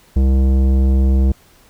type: tone with tanh clipping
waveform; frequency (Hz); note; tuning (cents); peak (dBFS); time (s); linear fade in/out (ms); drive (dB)
sine; 66.2; C2; +21; -12; 0.16-1.32; 5; 14
effects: pink hiss -50 dBFS RMS until 1.69 s